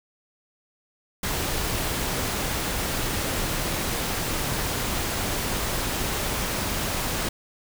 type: noise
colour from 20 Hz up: pink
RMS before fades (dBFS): -27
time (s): 1.23-7.29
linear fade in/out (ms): 5
effects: none